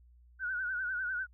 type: tone with vibrato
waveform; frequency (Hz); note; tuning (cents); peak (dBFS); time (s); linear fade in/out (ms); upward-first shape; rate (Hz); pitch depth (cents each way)
sine; 1492; F#6; +14; -32; 0.39-1.27; 50; triangle; 10; 91
effects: added 60 Hz sine -57 dBFS peak until 1.33 s